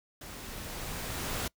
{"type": "noise with level ramp", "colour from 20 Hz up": "pink", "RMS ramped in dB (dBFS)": [-45, -33], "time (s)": [0.21, 1.48], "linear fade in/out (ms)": 5, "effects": ["noise-tail reverb RT60 0.1 s tail -24 dB re dry"]}